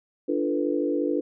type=chord; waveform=sine; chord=B half-diminished seventh; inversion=first; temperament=equal with one note detuned; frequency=293.7 / 345.2 / 440 / 493.9 Hz; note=D4 / F4 / A4 / B4; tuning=0 / -20 / 0 / 0 cents; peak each=-26 / -28 / -30 / -29 dBFS; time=0.28-1.21 s; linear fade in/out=10 ms; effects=none